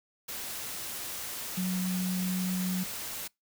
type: tone in noise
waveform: sine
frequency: 184 Hz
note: F#3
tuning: 9 cents flat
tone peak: -28 dBFS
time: 1.57-2.84 s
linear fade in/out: 10 ms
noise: white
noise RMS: -38 dBFS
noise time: 0.28-3.28 s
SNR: +7 dB
effects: noise-tail reverb RT60 0.2 s tail -26 dB re dry